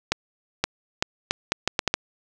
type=accelerating click train; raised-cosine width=0.2 ms; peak=-3 dBFS; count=9; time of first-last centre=0.12-1.94 s; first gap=520 ms; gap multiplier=0.74; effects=none